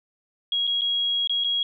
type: tone with dropouts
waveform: sine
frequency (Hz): 3300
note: G#7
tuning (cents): -12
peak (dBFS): -21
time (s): 0.52-1.63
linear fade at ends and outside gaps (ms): 2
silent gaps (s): 0.67-0.674 / 0.811-0.817 / 1.274-1.295 / 1.439-1.444
effects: none